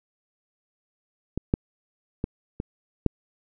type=clicks; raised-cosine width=3 ms; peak=-14 / -7 / -13 / -16 / -6 dBFS; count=5; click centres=1.376 / 1.539 / 2.241 / 2.601 / 3.063 s; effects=none